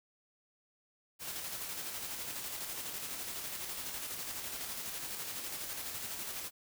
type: noise with tremolo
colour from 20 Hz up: white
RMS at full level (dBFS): -40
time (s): 1.19-6.51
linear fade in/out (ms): 50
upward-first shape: square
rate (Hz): 12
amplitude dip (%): 30
effects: none